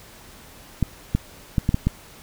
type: clicks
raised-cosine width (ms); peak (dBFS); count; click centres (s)
5; -6; 6; 0.827 / 1.15 / 1.582 / 1.691 / 1.744 / 1.87
effects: pink hiss -46 dBFS RMS until 2.22 s